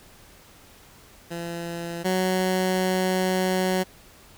15% pulse tone pair in turn, 170 / 185.74 Hz, F3 / F#3, -46 / +7 cents, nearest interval major second, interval 153 cents, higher second, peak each -24 / -15 dBFS, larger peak second, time 1.3-2.04 / 2.04-3.84 s, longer second, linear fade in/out 20 ms, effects pink hiss -51 dBFS RMS until 4.37 s

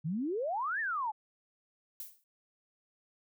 sine exponential two-way sweep, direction up then down, 144.4 to 1859 to 821 Hz, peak -31 dBFS, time 0.04-1.12 s, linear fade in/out 20 ms, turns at 0.8 s
violet noise with exponential decay, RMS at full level -39 dBFS, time 2-2.24 s, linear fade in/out 1 ms, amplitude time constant 52 ms
effects none

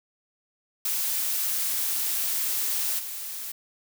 blue noise with level steps, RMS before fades -27 / -35 dBFS, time 0.85-3.52 s, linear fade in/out 5 ms, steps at 2.98 s, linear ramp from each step 20 ms, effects none

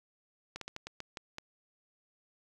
slowing click train, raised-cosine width 0.2 ms, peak -23 dBFS, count 8, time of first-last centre 0.56-1.384 s, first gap 53 ms, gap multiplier 1.26, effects 10-bit

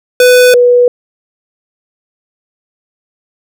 square / sine tone pair in turn, 498.1 / 489 Hz, B4 / B4, +15 / -17 cents, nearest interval unison, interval 32 cents, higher first, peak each -3 dBFS, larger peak neither, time 0.2-0.54 / 0.54-0.88 s, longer neither, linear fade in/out 2 ms, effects none

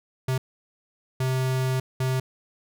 square tone bursts at uneven times, 130.1 Hz, C3, 9 cents flat, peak -23 dBFS, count 3, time 0.28-0.38 / 1.2-1.8 / 2-2.2 s, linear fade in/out 5 ms, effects none

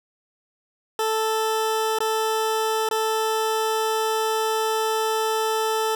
20% pulse tone with dropouts, 440 Hz, A4, in tune, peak -16 dBFS, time 0.99-5.95 s, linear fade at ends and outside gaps 2 ms, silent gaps 1.987-2.004 / 2.889-2.911 s, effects none

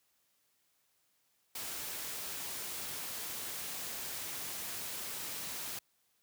white noise, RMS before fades -41 dBFS, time 1.55-5.79 s, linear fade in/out 5 ms, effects white hiss -75 dBFS RMS until 6.22 s + high-pass 60 Hz 12 dB/octave

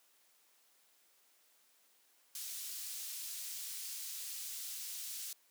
pink high-pass noise, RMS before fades -44 dBFS, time 2.35-5.33 s, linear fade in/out 2 ms, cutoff 5200 Hz, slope 12 dB/octave, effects white hiss -70 dBFS RMS until 5.5 s + high-pass 300 Hz 12 dB/octave

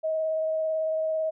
sine tone with vibrato, 634 Hz, D#5, 32 cents sharp, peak -24 dBFS, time 0.03-1.31 s, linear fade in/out 20 ms, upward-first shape sine, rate 18 Hz, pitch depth 12 cents each way, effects none

